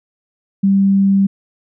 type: tone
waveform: sine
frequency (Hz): 196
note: G3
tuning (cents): 0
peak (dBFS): -9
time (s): 0.63-1.27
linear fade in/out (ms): 10
effects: none